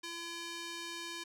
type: tone with band-pass filter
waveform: square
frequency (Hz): 339.2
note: E4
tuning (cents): +50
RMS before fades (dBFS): -43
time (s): 0.03-1.24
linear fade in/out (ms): 10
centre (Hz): 4100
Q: 0.84
effects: none